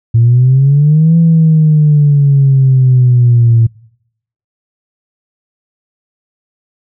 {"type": "exponential two-way sweep", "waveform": "sine", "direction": "up then down", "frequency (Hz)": [113.7, 167, 113.7], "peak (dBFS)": -3, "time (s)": [0.14, 3.67], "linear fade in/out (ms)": 10, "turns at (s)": 1.17, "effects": ["noise-tail reverb RT60 0.8 s tail -26 dB re dry", "tanh soft clip ceiling 0 dBFS"]}